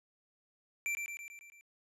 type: tone with echo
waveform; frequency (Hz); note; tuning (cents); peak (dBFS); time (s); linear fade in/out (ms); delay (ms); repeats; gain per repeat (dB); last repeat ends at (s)
square; 2349; D7; 0; -33; 0.86-0.95; 0; 110; 6; -4; 1.61
effects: low-pass 11000 Hz 12 dB/octave